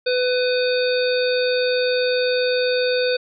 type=harmonic tone with a mistuned harmonic; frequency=500 Hz; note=B4; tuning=21 cents sharp; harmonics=1 / 3 / 5 / 7 / 9; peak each=-18 / -27 / -29 / -29 / -29 dBFS; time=0.06-3.17 s; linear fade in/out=10 ms; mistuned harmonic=7; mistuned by=+81 cents; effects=none